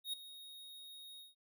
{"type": "tone with ADSR envelope", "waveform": "square", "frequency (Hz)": 3749, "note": "A#7", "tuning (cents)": 9, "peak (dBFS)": -36, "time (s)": [0.04, 1.35], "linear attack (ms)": 93, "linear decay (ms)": 5, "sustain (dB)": -15, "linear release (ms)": 160, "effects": []}